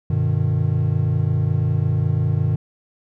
triangle chord, G augmented, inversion none, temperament equal with one note detuned, 98 / 123.47 / 152.45 Hz, G2 / B2 / D#3, 0 / 0 / -35 cents, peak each -19 dBFS, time 0.1-2.56 s, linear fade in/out 5 ms, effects none

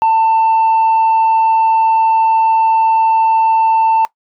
sine tone, 893 Hz, A5, 25 cents sharp, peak -6 dBFS, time 0.02-4.05 s, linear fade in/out 0 ms, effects noise-tail reverb RT60 0.1 s tail -21 dB re dry + tanh soft clip ceiling -7 dBFS

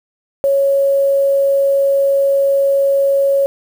sine tone with quantisation, 553 Hz, C#5, 4 cents flat, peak -10 dBFS, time 0.44-3.46 s, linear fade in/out 0 ms, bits 6, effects none

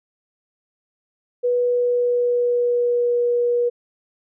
sine tone with pitch glide, 489.3 to 481.4 Hz, B4 to B4, -16 to -44 cents, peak -16 dBFS, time 1.43-3.7 s, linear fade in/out 20 ms, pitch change -28 cents, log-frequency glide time 1.57-3.2 s, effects none

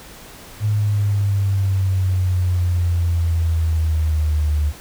sine exponential sweep, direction down, 106.3 to 73.7 Hz, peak -15 dBFS, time 0.6-4.73 s, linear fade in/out 50 ms, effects pink hiss -40 dBFS RMS until 4.8 s

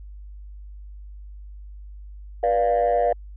sine chord, B diminished, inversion none, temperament equal with one note detuned, 484.6 / 587.3 / 698.5 Hz, B4 / D5 / F5, -33 / 0 / 0 cents, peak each -21 / -21 / -19 dBFS, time 2.43-3.13 s, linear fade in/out 5 ms, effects tanh soft clip ceiling -13 dBFS + added 50 Hz sine -37 dBFS peak until 3.36 s

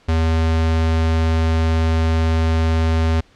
square tone, 81 Hz, E2, 30 cents flat, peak -15 dBFS, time 0.08-3.21 s, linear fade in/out 10 ms, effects pink hiss -53 dBFS RMS until 3.35 s + low-pass 5000 Hz 12 dB/octave

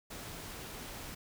pink noise, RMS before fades -45 dBFS, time 0.1-1.15 s, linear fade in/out 10 ms, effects none

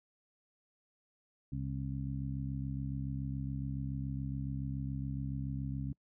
harmonic tone, 67.1 Hz, C2, 44 cents sharp, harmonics 1 / 2 / 3 / 4, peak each -42 / -37 / -44 / -43 dBFS, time 1.52-5.93 s, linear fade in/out 5 ms, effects noise-tail reverb RT60 0.1 s tail -26 dB re dry

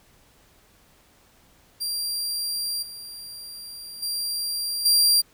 sawtooth tone with level steps, 4746 Hz, D8, 17 cents sharp, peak -23 / -34 / -23 / -13 dBFS, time 1.8-5.22 s, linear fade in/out 20 ms, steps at 2.82 / 4.02 / 4.85 s, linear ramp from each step 10 ms, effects pink hiss -58 dBFS RMS until 5.33 s

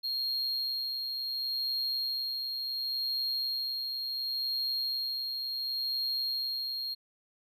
triangle tone with tremolo, 4244 Hz, C8, 24 cents sharp, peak -28 dBFS, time 0.03-6.95 s, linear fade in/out 20 ms, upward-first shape sine, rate 0.7 Hz, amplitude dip 35%, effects none

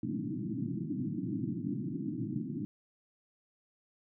white band-pass noise, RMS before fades -36 dBFS, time 0.03-2.65 s, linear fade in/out 0 ms, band 110 to 330 Hz, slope 96 dB/octave, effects none

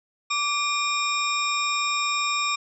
sine tone cluster, 1164 / 2403 / 3714 / 5370 / 7460 Hz, D6 / D7 / A#7 / E8 / A#8, -16 / +39 / -7 / +31 / 0 cents, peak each -26 / -27 / -31 / -32 / -33 dBFS, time 0.3-2.56 s, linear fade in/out 10 ms, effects none

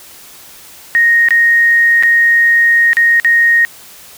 sine tone with dropouts, 1864.7 Hz, A#6, in tune, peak -6 dBFS, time 0.95-3.65 s, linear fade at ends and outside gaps 0 ms, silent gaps 1.286-1.307 / 2.026-2.034 / 2.932-2.969 / 3.199-3.247 s, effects white hiss -37 dBFS RMS until 4.17 s

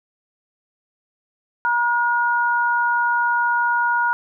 sine tone pair together, 953 / 1437.8 Hz, A#5 / F6, +38 / +50 cents, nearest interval perfect fifth, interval 712 cents, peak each -19 dBFS, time 1.65-4.13 s, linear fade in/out 0 ms, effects none

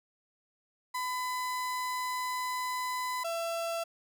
35% pulse tone pair in turn, 1005 / 670.4 Hz, B5 / E5, +30 / +29 cents, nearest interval perfect fifth, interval 701 cents, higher first, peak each -30 / -30 dBFS, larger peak neither, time 0.94-3.24 / 3.24-3.84 s, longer first, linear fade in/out 10 ms, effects none

